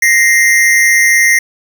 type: tone pair together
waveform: square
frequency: 1873.3 / 2084 Hz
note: A#6 / C7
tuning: +8 / -7 cents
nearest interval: major second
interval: 185 cents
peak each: -10 dBFS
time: 0.02-1.39 s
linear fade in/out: 5 ms
effects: none